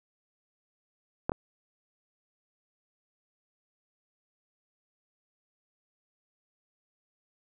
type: clicks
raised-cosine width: 1 ms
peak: -13 / -17 dBFS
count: 2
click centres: 1.295 / 1.319 s
effects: none